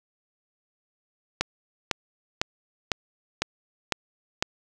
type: click train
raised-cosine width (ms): 0.2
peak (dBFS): -5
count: 7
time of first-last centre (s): 1.41-4.425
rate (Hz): 1.99
effects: none